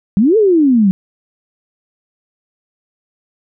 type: exponential two-way sweep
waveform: sine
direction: up then down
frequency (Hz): 183.5 to 457.4 to 183.5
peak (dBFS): -7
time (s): 0.17-0.91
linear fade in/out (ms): 0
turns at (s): 0.37
effects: none